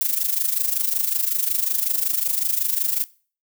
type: noise with amplitude modulation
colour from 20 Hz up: violet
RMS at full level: -19 dBFS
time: 0.01-3.04 s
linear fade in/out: 0 ms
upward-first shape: sine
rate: 25.4 Hz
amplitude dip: 75%
effects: noise-tail reverb RT60 0.4 s tail -20 dB re dry